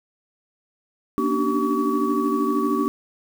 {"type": "tone cluster", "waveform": "sine", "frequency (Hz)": [236.6, 285.6, 298.5, 383.8, 1135], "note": ["A#3", "D4", "D4", "G4", "C#6"], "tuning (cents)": [26, -48, 28, -37, 41], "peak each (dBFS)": -25, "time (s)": [1.18, 2.88], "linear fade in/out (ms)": 0, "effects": ["tanh soft clip ceiling -8 dBFS", "7-bit"]}